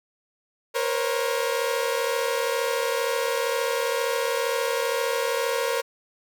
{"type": "tone cluster", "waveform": "sawtooth", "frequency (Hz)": [470.9, 513, 546], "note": ["A#4", "C5", "C#5"], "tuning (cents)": [18, -34, -26], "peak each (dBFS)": [-22, -27, -24], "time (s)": [0.74, 5.82], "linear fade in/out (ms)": 20, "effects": []}